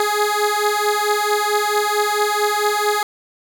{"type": "beating tone pair", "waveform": "15% pulse", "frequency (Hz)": [415.3, 419.8], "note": ["G#4", "G#4"], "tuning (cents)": [0, 19], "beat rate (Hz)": 4.5, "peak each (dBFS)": -13, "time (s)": [0, 3.03], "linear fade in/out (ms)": 2, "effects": []}